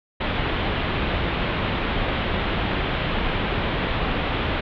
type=low-pass noise; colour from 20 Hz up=pink; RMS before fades=-24 dBFS; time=0.2-4.61 s; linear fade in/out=10 ms; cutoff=3600 Hz; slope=48 dB/octave; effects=none